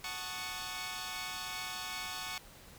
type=chord; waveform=10% pulse; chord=D# half-diminished seventh; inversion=first; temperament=equal; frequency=740 / 880 / 1108.7 / 1244.5 Hz; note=F#5 / A5 / C#6 / D#6; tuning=0 / 0 / 0 / 0 cents; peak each=-36 / -37 / -34 / -38 dBFS; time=0.04-2.38 s; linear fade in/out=2 ms; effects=pink hiss -55 dBFS RMS until 2.78 s

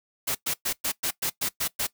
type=noise bursts; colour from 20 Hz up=white; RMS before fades=-27 dBFS; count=9; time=0.27-1.87 s; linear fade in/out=10 ms; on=80 ms; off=110 ms; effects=noise-tail reverb RT60 0.1 s tail -19 dB re dry

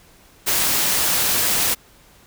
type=noise; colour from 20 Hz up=white; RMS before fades=-19 dBFS; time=0.46-1.75 s; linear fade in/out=20 ms; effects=pink hiss -51 dBFS RMS until 2.26 s

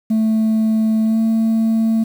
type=tone with pitch glide; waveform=sine; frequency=220 to 223.7 Hz; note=A3 to A3; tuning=0 to +29 cents; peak=-10 dBFS; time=0.1-2.04 s; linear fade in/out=10 ms; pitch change=+29 cents; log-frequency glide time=1.04-1.19 s; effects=tanh soft clip ceiling -12 dBFS + 7-bit

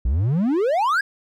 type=exponential sweep; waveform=triangle; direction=up; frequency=55 to 1686 Hz; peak=-15 dBFS; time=0.05-1.01 s; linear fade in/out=5 ms; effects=none

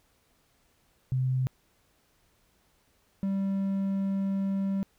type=tone pair in turn; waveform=sine / triangle; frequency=129.3 / 195.08 Hz; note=C3 / G3; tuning=-20 / -8 cents; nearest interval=perfect fifth; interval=712 cents; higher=second; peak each=-24 dBFS; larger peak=neither; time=1.12-1.47 / 3.23-4.83 s; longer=second; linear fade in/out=0 ms; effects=pink hiss -68 dBFS RMS until 4.98 s

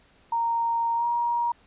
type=tone with pitch glide; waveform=sine; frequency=928 to 947 Hz; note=A#5 to A#5; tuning=-8 to +27 cents; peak=-22 dBFS; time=0.32-1.52 s; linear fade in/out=5 ms; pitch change=+35 cents; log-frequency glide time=0.95-1.06 s; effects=pink hiss -59 dBFS RMS until 1.66 s + resampled to 8000 Hz

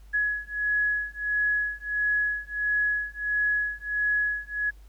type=beating tone pair; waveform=sine; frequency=1683 / 1684.5 Hz; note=G#6 / G#6; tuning=+23 / +24 cents; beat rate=1.5 Hz; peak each=-27 dBFS; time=0.13-4.71 s; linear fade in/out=20 ms; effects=added 50 Hz sine -46 dBFS peak until 4.88 s + pink hiss -63 dBFS RMS until 4.88 s

